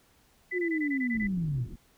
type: tone bursts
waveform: sine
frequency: 2000 Hz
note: B6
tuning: 21 cents sharp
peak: -31 dBFS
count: 8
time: 0.51-1.273 s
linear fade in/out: 10 ms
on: 77 ms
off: 21 ms
type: linear sweep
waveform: sine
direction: down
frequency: 370 to 110 Hz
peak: -27 dBFS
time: 0.52-1.67 s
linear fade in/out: 50 ms
type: low-pass noise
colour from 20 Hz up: pink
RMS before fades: -43 dBFS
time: 1.14-1.76 s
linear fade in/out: 5 ms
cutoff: 350 Hz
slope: 48 dB/octave
effects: pink hiss -64 dBFS RMS until 1.97 s